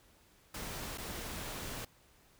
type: noise with dropouts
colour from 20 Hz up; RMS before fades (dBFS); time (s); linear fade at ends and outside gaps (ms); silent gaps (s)
pink; -42; 0.54-1.85; 5; 0.976-0.981
effects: pink hiss -65 dBFS RMS until 2.39 s